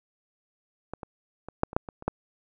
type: clicks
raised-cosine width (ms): 1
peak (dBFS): -20 / -23 / -24 / -7 / -25 / -8 / -23 / -28 / -11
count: 9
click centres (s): 0.936 / 1.032 / 1.486 / 1.634 / 1.731 / 1.765 / 1.888 / 2.024 / 2.08
effects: none